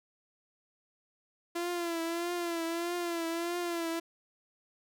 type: tone with vibrato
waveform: sawtooth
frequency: 340.4 Hz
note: F4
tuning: 44 cents flat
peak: -28 dBFS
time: 1.55-4 s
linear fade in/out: 10 ms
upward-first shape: triangle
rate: 1.6 Hz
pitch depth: 63 cents each way
effects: none